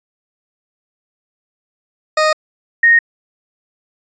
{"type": "tone pair in turn", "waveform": ["20% pulse", "sine"], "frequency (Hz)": [620, 1857.9], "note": ["D#5", "A#6"], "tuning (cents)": [-6, -6], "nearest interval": "octave + perfect fifth", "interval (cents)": 1900, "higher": "second", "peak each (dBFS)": -6, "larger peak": "neither", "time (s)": [[2.17, 2.33], [2.83, 2.99]], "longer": "neither", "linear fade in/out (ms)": 5, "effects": ["resampled to 16000 Hz"]}